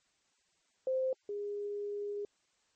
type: tone pair in turn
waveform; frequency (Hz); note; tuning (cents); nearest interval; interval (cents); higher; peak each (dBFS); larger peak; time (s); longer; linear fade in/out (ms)
sine; 521 / 409.8; C5 / G#4; -7 / -23; major third; 416; first; -29 / -35; first; 0.87-1.13 / 1.29-2.25; second; 2
effects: white hiss -74 dBFS RMS until 2.75 s + MP3 32 kbps